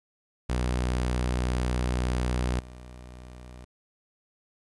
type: tone with level steps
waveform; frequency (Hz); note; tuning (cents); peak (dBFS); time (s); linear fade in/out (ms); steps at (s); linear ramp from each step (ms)
sawtooth; 61.74; B1; 0; -21 / -39; 0.49-3.65; 10; 2.59; 10
effects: resampled to 24000 Hz + 10-bit